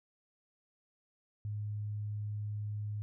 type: tone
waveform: sine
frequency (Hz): 104.7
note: G#2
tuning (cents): +15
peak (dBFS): -35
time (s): 1.45-3.02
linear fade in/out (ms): 0
effects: none